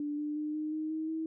sine tone with pitch steps, 293.7 / 298 / 302.3 / 306.7 / 311.2 / 315.7 / 320.3 Hz, D4 / D4 / D#4 / D#4 / D#4 / D#4 / E4, 0 / +25 / -50 / -25 / 0 / +25 / -50 cents, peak -32 dBFS, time 0-1.26 s, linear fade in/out 2 ms, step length 180 ms, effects none

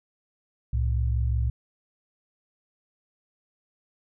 sine tone pair together, 66 / 111.57 Hz, C2 / A2, +16 / +25 cents, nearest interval major sixth, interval 909 cents, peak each -23 / -27 dBFS, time 0.73-1.5 s, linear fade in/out 5 ms, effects none

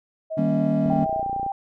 sine tone with pitch glide, 638 to 643.6 Hz, D#5 to E5, +43 to -42 cents, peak -26 dBFS, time 0.3-1.23 s, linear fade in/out 20 ms, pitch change +15 cents, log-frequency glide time 0.78-0.95 s
triangle chord, Eb dominant seventh, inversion none, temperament equal, 155.56 / 196 / 233.1 / 277.2 Hz, Eb3 / G3 / Bb3 / Db4, 0 / 0 / 0 / 0 cents, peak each -23 dBFS, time 0.37-1.05 s, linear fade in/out 10 ms
click train, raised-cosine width 2 ms, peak -22 dBFS, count 19, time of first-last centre 0.86-1.464 s, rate 29.8 Hz
sine tone, 790 Hz, G5, 13 cents sharp, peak -24 dBFS, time 0.9-1.52 s, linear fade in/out 2 ms
effects none

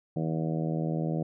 harmonic tone, 80 Hz, D#2, 49 cents sharp, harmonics 2 / 3 / 4 / 5 / 6 / 7 / 8 / 9, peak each -29 / -36 / -35 / -42 / -39 / -39 / -42 / -43 dBFS, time 0.16-1.23 s, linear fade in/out 5 ms, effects none

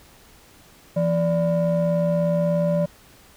triangle ring-modulated tone, 207.7 Hz, G#3, in tune, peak -13 dBFS, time 0.96-2.86 s, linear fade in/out 10 ms, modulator 377 Hz, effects pink hiss -51 dBFS RMS until 3.36 s

